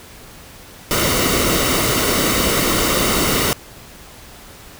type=noise with comb filter; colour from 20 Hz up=pink; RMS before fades=-17 dBFS; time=0.91-3.53 s; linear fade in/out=0 ms; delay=1.2 ms; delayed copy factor=-0.55; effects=pink hiss -40 dBFS RMS until 4.79 s